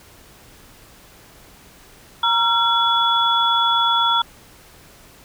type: tone cluster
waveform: sine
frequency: 936 / 1364 / 3405 Hz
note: A#5 / F6 / G#7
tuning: +7 / -41 / +42 cents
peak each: -19 dBFS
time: 2.23-4.22 s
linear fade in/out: 5 ms
effects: pink hiss -47 dBFS RMS until 5.24 s